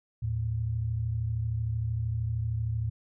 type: tone pair together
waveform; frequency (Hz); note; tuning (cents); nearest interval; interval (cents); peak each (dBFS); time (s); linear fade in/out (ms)
sine; 79.76 / 112.8; D#2 / A2; +43 / +44; tritone; 601; -34 / -28; 0.22-2.9; 10
effects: none